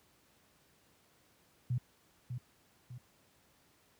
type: tone with echo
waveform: sine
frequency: 123.47 Hz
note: B2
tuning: in tune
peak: -29 dBFS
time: 1.7-1.78 s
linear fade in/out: 5 ms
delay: 600 ms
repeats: 2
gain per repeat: -7 dB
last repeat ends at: 2.98 s
effects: pink hiss -68 dBFS RMS until 3.99 s + high-pass 80 Hz 12 dB/octave